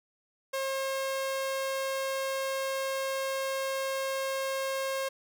sawtooth tone, 537 Hz, C5, 45 cents sharp, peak -26 dBFS, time 0.53-5.09 s, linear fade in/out 10 ms, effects none

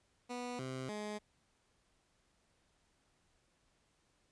15% pulse tone with pitch steps, 245.4 / 130.5 / 210.2 Hz, B3 / C3 / G#3, -11 / -4 / +21 cents, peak -34 dBFS, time 0.29-1.19 s, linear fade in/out 20 ms, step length 300 ms, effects pink hiss -75 dBFS RMS until 4.31 s + resampled to 22050 Hz

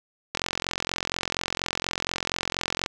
click train, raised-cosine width 0.2 ms, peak -8 dBFS, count 112, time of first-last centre 0.35-2.861 s, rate 44.2 Hz, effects none

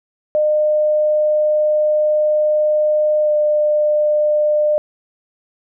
sine tone with pitch glide, 607 to 601.4 Hz, D#5 to D5, -43 to +41 cents, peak -12 dBFS, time 0.35-4.78 s, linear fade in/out 0 ms, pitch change -16 cents, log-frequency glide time 3.23-3.3 s, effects none

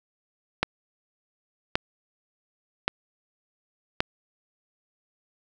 click train, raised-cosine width 0.3 ms, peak -5 dBFS, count 4, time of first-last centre 0.63-4.005 s, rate 0.889 Hz, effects none

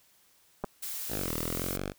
clicks, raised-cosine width 1 ms, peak -19 dBFS, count 2, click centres 0.639 / 0.644 s
blue noise, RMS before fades -37 dBFS, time 0.82-1.77 s, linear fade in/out 10 ms
5% pulse linear two-way sweep, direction down then up, 58 to 38.89 to 49.66 Hz, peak -22 dBFS, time 1.08-1.94 s, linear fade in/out 50 ms, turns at 1.32 s
effects white hiss -64 dBFS RMS until 1.98 s

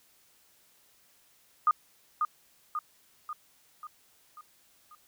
sine tone with echo, 1226 Hz, D#6, 26 cents flat, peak -19 dBFS, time 1.67-1.71 s, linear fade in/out 2 ms, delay 540 ms, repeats 6, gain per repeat -5 dB, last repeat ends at 4.95 s, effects white hiss -64 dBFS RMS until 5.07 s

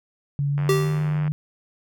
sine tone with pitch glide, 141.9 to 151.21 Hz, C#3 to D#3, +41 to -49 cents, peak -20 dBFS, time 0.39-1.32 s, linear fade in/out 0 ms, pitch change +110 cents, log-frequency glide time 0.5-0.86 s
click train, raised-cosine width 0.5 ms, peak -21 dBFS, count 64, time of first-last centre 0.58-1.278 s, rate 90.2 Hz
square tone with exponential decay, 388.6 Hz, G4, 15 cents flat, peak -16 dBFS, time 0.69-1.2 s, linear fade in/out 2 ms, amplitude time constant 110 ms
effects none

